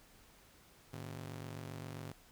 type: ring-modulated tone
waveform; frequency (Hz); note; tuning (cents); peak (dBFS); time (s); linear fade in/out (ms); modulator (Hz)
sawtooth; 129.5; C3; -17; -37; 0.93-2.12; 5; 23.8
effects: pink hiss -63 dBFS RMS until 2.31 s